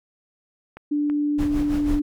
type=click train; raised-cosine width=0.5 ms; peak=-23 dBFS; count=4; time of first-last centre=0.77-1.757 s; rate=3.04 Hz
type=tone; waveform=sine; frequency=293.7 Hz; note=D4; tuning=in tune; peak=-19 dBFS; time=0.91-2.02 s; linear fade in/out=10 ms
type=noise with tremolo; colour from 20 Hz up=brown; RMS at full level=-25 dBFS; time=1.38-2 s; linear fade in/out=10 ms; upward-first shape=sine; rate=6.1 Hz; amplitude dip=65%
effects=MP3 96 kbps

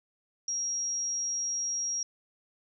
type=tone; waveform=sine; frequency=5640 Hz; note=F8; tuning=16 cents sharp; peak=-29 dBFS; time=0.48-2.03 s; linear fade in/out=2 ms; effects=none

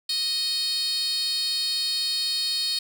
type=tone with high-pass filter; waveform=10% pulse; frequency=624 Hz; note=D#5; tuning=5 cents sharp; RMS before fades=-26 dBFS; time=0.09-2.79 s; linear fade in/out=5 ms; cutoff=4400 Hz; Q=6.6; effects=none

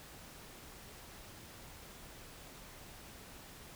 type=silence; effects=pink hiss -53 dBFS RMS until 3.75 s

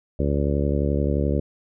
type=harmonic tone; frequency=71.5 Hz; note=D2; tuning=46 cents flat; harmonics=1 / 2 / 3 / 4 / 5 / 6 / 7 / 8; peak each=-23 / -26 / -28 / -29 / -30 / -31 / -31 / -32 dBFS; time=0.19-1.4 s; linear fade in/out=5 ms; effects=none

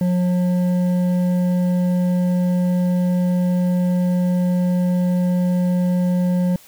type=tone with hard clipping; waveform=sine; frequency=179.5 Hz; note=F3; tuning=48 cents sharp; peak=-17 dBFS; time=0.01-6.56 s; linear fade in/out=2 ms; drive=7 dB; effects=white hiss -47 dBFS RMS until 6.67 s

